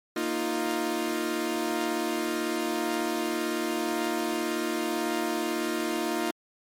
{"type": "chord", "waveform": "sawtooth", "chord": "Bb suspended fourth", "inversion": "none", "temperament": "equal", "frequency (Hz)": [233.1, 311.1, 349.2], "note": ["Bb3", "Eb4", "F4"], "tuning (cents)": [0, 0, 0], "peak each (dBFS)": [-30, -27, -26], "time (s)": [0.16, 6.31], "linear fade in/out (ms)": 5, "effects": ["MP3 64 kbps"]}